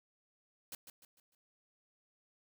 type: noise with echo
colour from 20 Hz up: white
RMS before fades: -45 dBFS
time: 0.72-0.75 s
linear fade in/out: 2 ms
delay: 150 ms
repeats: 4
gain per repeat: -8 dB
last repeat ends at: 1.35 s
effects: none